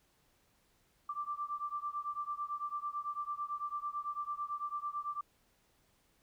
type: beating tone pair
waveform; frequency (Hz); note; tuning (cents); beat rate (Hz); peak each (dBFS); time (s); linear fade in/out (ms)
sine; 1172 / 1181; D6 / D6; -4 / +9; 9; -39 / -40; 1.09-5.21; 5
effects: pink hiss -72 dBFS RMS until 6.22 s